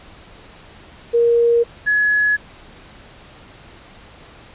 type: tone pair in turn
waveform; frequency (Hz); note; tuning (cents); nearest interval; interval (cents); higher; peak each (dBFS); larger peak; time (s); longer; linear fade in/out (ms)
sine; 469.6 / 1692.4; A#4 / G#6; +13 / +32; octave + minor seventh; 2219; second; -11 / -13; first; 1.13-1.64 / 1.86-2.37; neither; 20
effects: pink hiss -43 dBFS RMS until 4.54 s + resampled to 8000 Hz